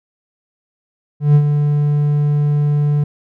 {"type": "tone with ADSR envelope", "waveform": "triangle", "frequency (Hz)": 146.83, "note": "D3", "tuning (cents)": 0, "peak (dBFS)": -3, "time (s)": [1.2, 3.04], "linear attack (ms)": 150, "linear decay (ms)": 67, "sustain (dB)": -7, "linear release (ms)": 6, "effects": []}